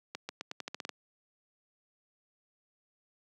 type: accelerating click train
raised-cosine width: 0.2 ms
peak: -20 dBFS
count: 10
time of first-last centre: 0.15-0.893 s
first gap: 140 ms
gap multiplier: 0.86
effects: high-pass 200 Hz 12 dB/octave